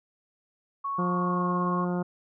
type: tone with pitch glide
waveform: sine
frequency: 1108.7 to 1084.6 Hz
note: C#6 to C#6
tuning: 0 to -38 cents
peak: -28 dBFS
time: 0.84-1.85 s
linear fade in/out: 10 ms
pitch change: -38 cents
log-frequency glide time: 1.17-1.52 s
type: harmonic tone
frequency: 177.9 Hz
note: F3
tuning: 32 cents sharp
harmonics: 1 / 2 / 3 / 4 / 5 / 6 / 7 / 8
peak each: -27 / -33 / -37 / -39 / -41 / -43 / -44 / -45 dBFS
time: 0.98-2.03 s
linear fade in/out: 10 ms
effects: none